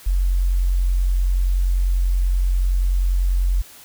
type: tone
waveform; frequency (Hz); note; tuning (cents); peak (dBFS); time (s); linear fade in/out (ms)
sine; 45.18; F#1; -40; -15; 0.06-3.62; 10
effects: white hiss -44 dBFS RMS until 3.84 s